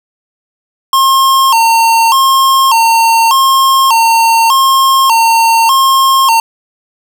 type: tone with vibrato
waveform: square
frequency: 987.8 Hz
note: B5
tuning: in tune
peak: -6 dBFS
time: 0.93-6.4 s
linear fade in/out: 2 ms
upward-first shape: square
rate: 0.84 Hz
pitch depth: 140 cents each way
effects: none